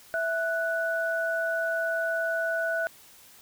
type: tone pair together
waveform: sine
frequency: 659.3 / 1480.1 Hz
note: E5 / F#6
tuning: 0 / 0 cents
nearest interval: octave + major second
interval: 1400 cents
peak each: -28 dBFS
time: 0.14-2.87 s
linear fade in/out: 0 ms
effects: white hiss -53 dBFS RMS until 3.41 s